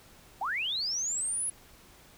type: linear sweep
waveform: sine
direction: up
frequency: 698.5 to 10710 Hz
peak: -29 dBFS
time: 0.41-1.5 s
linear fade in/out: 5 ms
effects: pink hiss -56 dBFS RMS until 2.17 s